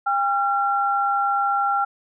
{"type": "tone pair together", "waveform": "sine", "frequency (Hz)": [802, 1368.2], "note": ["G5", "F6"], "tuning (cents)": [39, -36], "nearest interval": "major sixth", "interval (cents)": 925, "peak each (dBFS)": -21, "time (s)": [0.06, 1.85], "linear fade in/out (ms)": 10, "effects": []}